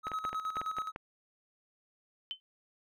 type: tone with tremolo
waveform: triangle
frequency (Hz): 1278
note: D#6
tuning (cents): +46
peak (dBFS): -30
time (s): 0.03-0.92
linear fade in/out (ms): 50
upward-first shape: square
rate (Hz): 9.5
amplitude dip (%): 65
type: clicks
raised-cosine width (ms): 0.5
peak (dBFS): -24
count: 8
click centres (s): 0.069 / 0.117 / 0.251 / 0.33 / 0.569 / 0.615 / 0.785 / 0.961
type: tone with exponential decay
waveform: sine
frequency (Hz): 3066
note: G7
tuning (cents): -39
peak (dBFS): -31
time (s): 2.31-2.4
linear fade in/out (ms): 0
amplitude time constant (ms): 18
effects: none